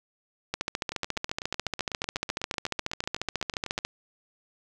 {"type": "two click trains", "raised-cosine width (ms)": 0.2, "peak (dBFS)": [-17, -11], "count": [24, 48], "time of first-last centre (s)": [[0.92, 3.788], [0.54, 3.85]], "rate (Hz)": [8.02, 14.2], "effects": []}